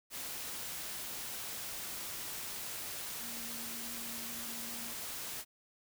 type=tone in noise; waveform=sine; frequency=233.1 Hz; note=A#3; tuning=in tune; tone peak=-50 dBFS; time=3.18-4.95 s; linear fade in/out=50 ms; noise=white; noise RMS=-42 dBFS; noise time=0.1-5.45 s; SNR=-11 dB; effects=none